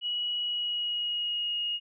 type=tone with pitch glide; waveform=sine; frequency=2919 to 2869 Hz; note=F#7 to F7; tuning=-24 to +46 cents; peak=-28 dBFS; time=0.01-1.8 s; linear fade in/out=50 ms; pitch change=-30 cents; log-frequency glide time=0.39-1.59 s; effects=none